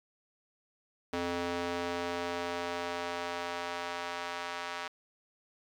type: tone with high-pass filter sweep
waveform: square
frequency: 87 Hz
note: F2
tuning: 6 cents flat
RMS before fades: -36 dBFS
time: 1.13-4.88 s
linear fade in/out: 5 ms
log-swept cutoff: 320 to 990 Hz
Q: 0.94
effects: low-pass 5000 Hz 12 dB/octave + 10-bit